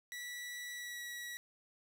sawtooth tone with pitch glide, 1951 to 1929.7 Hz, B6 to B6, -22 to -41 cents, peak -39 dBFS, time 0.12-1.37 s, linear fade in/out 0 ms, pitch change -19 cents, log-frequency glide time 0.74-1.03 s, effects 11-bit

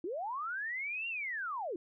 sine linear two-way sweep, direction up then down, 311.1 to 2794 to 311.1 Hz, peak -35 dBFS, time 0.04-1.76 s, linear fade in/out 2 ms, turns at 1.08 s, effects none

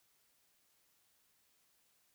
silence, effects white hiss -74 dBFS RMS until 2.14 s

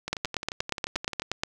two click trains, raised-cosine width 0.2 ms, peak -9 / -16 dBFS, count 12 / 14, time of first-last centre 0.13-1.435 / 0.08-1.22 s, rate 8.43 / 11.4 Hz, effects none

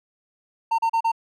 triangle tone bursts, 910 Hz, A#5, 42 cents flat, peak -16 dBFS, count 4, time 0.71-1.118 s, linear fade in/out 10 ms, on 75 ms, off 36 ms, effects none

